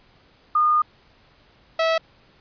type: tone pair in turn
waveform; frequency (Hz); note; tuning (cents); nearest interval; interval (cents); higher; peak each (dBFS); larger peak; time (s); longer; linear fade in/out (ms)
sine / sawtooth; 1221 / 650.9; D#6 / E5; -33 / -22; major seventh; 1089; first; -15 / -14; second; 0.55-0.82 / 1.79-1.98; first; 5
effects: pink hiss -56 dBFS RMS until 2.4 s + resampled to 11025 Hz